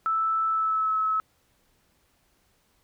sine tone with pitch glide, 1317 to 1293.6 Hz, E6 to E6, -2 to -33 cents, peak -22 dBFS, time 0.06-1.2 s, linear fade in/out 0 ms, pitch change -31 cents, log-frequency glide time 0.48-0.95 s, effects pink hiss -67 dBFS RMS until 2.83 s

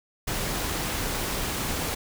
pink noise, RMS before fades -29 dBFS, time 0.27-1.95 s, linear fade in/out 10 ms, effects none

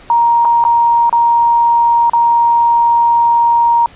sine tone with dropouts, 938 Hz, A#5, 11 cents sharp, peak -7 dBFS, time 0.1-3.86 s, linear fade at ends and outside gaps 1 ms, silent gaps 0.449-0.453 / 0.64-0.65 / 1.095-1.127 / 2.097-2.134 s, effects pink hiss -40 dBFS RMS until 3.95 s + resampled to 8000 Hz

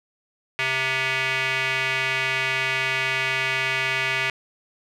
square tone with band-pass filter, 131.9 Hz, C3, 14 cents sharp, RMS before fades -24 dBFS, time 0.59-4.3 s, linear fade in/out 0 ms, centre 2300 Hz, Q 3.1, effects none

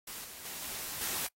white noise with level steps, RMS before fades -43 / -47 / -42 / -40 / -35 dBFS, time 0.07-1.27 s, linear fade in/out 5 ms, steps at 0.24 / 0.45 / 0.62 / 1.01 s, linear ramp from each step 5 ms, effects noise-tail reverb RT60 0.1 s tail -22 dB re dry + AAC 48 kbps

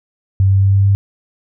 sine tone with pitch steps, 96.6 / 97.22 / 97.84 / 98.46 / 99.09 Hz, G2 / G2 / G2 / G2 / G2, -25 / -14 / -3 / +8 / +19 cents, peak -8 dBFS, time 0.4-0.95 s, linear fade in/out 0 ms, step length 110 ms, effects none

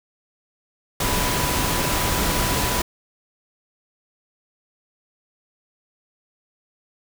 sine tone in noise, 988 Hz, B5, in tune, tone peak -30 dBFS, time 1-2.82 s, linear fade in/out 5 ms, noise pink, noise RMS -22 dBFS, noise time 1-2.82 s, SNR -11 dB, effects none

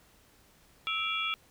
sine tone cluster, 1306 / 2351 / 2769 / 3355 Hz, E6 / D7 / F7 / G#7, -17 / +1 / -15 / +17 cents, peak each -35 / -34 / -38 / -34 dBFS, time 0.87-1.34 s, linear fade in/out 0 ms, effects pink hiss -62 dBFS RMS until 1.5 s

